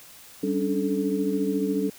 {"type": "tone cluster", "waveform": "sine", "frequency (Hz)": [194.3, 278.6, 292.7, 434.5], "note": ["G3", "C#4", "D4", "A4"], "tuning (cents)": [-15, 9, -6, -22], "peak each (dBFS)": -28, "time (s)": [0.43, 1.9], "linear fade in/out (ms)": 5, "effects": ["white hiss -48 dBFS RMS until 1.98 s"]}